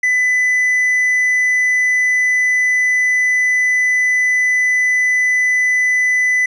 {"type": "tone", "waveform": "triangle", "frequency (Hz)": 2000, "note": "B6", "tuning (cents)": 21, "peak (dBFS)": -10, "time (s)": [0.03, 6.46], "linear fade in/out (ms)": 5, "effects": ["resampled to 22050 Hz"]}